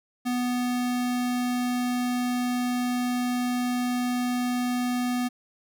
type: tone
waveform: square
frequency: 246.9 Hz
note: B3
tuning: in tune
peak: -25 dBFS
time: 0.25-5.29 s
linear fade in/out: 20 ms
effects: none